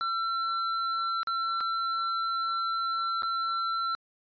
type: tone with dropouts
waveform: square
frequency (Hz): 1349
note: E6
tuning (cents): +40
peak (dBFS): -28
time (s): 0.01-3.95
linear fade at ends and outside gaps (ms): 0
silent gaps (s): 1.231-1.272 / 1.605-1.609 / 3.222-3.232
effects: resampled to 11025 Hz